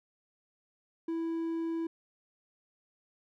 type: tone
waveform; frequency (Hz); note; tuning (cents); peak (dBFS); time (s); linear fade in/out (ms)
triangle; 329.6; E4; 0; -29; 1.08-1.87; 5
effects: none